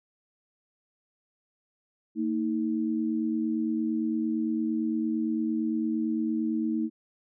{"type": "tone pair together", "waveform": "sine", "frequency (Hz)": [227.9, 316.7], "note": ["A#3", "D#4"], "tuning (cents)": [-39, 31], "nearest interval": "tritone", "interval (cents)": 570, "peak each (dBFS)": -28, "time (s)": [2.15, 6.9], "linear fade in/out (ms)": 50, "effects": []}